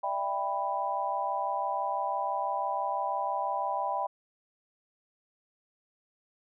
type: chord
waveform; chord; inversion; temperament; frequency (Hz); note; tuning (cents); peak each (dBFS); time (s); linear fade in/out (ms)
sine; E minor seventh; third; just; 593.3 / 659.3 / 791.1 / 988.9; D5 / E5 / G5 / B5; +18 / 0 / +16 / +2; -37 / -37 / -32 / -32; 0.03-4.07; 10
effects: none